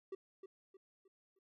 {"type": "tone with echo", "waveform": "triangle", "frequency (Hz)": 385.3, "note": "G4", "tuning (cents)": -30, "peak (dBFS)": -39, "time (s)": [0.12, 0.15], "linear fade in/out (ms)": 5, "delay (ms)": 310, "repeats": 4, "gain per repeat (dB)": -8, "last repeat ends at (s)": 1.39, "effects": []}